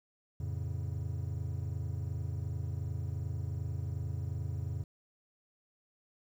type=chord; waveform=triangle; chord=F augmented; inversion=none; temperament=equal; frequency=87.31 / 110 / 138.59 Hz; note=F2 / A2 / C#3; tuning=0 / 0 / 0 cents; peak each=-35 / -37 / -38 dBFS; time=0.4-4.84 s; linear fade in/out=5 ms; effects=11-bit